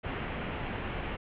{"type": "low-pass noise", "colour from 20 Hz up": "pink", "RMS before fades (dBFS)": -36, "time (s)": [0.03, 1.17], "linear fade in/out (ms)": 20, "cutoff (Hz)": 3000, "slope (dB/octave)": 48, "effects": []}